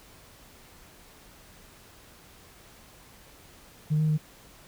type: tone with pitch steps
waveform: sine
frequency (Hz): 152.6 / 155.4 / 153.5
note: D#3 / D#3 / D#3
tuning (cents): -33 / -2 / -23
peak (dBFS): -20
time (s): 3.9-4.179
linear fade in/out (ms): 20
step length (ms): 93
effects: tanh soft clip ceiling -18 dBFS + pink hiss -53 dBFS RMS until 4.67 s